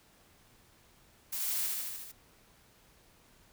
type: noise with echo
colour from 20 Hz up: blue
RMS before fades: -36 dBFS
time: 1.32-1.67 s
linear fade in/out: 10 ms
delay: 75 ms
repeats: 6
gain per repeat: -2 dB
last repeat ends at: 2.12 s
effects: pink hiss -63 dBFS RMS until 3.52 s